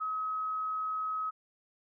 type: tone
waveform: sine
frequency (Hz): 1275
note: D#6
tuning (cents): +42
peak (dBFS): -31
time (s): 0-1.31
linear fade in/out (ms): 20
effects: none